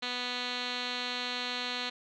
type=tone with low-pass filter; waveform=5% pulse; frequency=246.9 Hz; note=B3; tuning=in tune; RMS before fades=-35 dBFS; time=0.02-1.9 s; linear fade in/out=10 ms; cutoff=4200 Hz; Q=9.6; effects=none